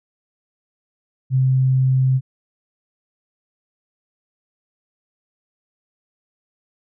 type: tone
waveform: sine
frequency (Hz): 130.81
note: C3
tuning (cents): 0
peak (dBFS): -13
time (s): 1.3-2.21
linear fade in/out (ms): 50
effects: none